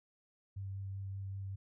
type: tone with vibrato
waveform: sine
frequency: 97.4 Hz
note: G2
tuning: 11 cents flat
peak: -39 dBFS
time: 0.56-1.56 s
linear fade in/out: 10 ms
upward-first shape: sine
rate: 5.2 Hz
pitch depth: 11 cents each way
effects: none